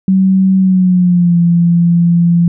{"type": "tone with pitch glide", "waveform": "sine", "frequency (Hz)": [190, 171.24], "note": ["F#3", "F3"], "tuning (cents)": [46, -34], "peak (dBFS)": -6, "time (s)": [0.08, 2.48], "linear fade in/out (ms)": 2, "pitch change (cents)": -180, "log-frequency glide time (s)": [0.58, 1.38], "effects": []}